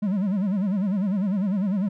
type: tone with vibrato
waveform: triangle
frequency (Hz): 196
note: G3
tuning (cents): 0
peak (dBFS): -19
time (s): 0.02-1.89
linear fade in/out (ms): 10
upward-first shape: sine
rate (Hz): 10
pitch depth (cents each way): 150
effects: none